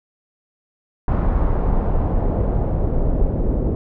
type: noise with low-pass filter sweep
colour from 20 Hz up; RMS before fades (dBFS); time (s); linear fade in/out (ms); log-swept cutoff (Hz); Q
brown; -18; 1.08-3.75; 2; 1100 to 490; 1.4
effects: none